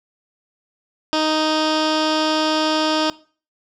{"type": "tone with low-pass filter", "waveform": "15% pulse", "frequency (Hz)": 311.1, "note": "D#4", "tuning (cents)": 0, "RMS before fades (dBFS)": -19, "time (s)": [1.13, 3.1], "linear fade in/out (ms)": 0, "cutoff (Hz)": 4600, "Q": 3.1, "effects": ["noise-tail reverb RT60 0.4 s tail -20 dB re dry"]}